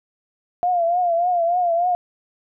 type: tone with vibrato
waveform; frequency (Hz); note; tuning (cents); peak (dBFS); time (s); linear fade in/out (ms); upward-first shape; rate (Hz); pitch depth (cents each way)
sine; 697; F5; -4; -16; 0.63-1.95; 0; triangle; 3.4; 87
effects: none